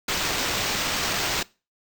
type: noise with sample-and-hold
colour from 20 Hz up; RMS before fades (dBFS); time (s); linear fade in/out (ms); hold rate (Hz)
violet; -26; 0.08-1.43; 5; 11025
effects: noise-tail reverb RT60 0.3 s tail -22 dB re dry